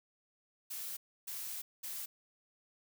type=noise bursts at uneven times; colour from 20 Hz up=blue; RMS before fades=-42 dBFS; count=3; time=0.7-0.97 / 1.27-1.62 / 1.83-2.06 s; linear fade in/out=10 ms; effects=none